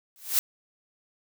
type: noise with exponential growth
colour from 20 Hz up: blue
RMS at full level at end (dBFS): -19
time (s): 0.16-0.39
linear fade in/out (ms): 0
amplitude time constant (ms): 50
effects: none